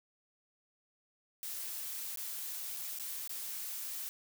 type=noise with dropouts; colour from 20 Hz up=blue; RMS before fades=-41 dBFS; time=1.43-4.09 s; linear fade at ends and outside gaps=0 ms; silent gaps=2.159-2.173 / 2.765-2.769 / 2.987-2.997 / 3.276-3.294 s; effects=none